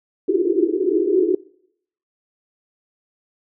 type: band-pass noise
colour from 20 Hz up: white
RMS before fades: -18 dBFS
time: 0.28-1.35 s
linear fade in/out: 5 ms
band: 320 to 410 Hz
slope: 96 dB/octave
effects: noise-tail reverb RT60 0.7 s tail -22 dB re dry